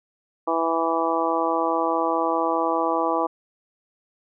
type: harmonic tone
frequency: 164.81 Hz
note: E3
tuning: in tune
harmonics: 2 / 3 / 4 / 5 / 6 / 7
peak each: -27 / -27 / -27 / -27 / -27 / -27 dBFS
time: 0.47-3.27 s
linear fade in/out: 10 ms
effects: none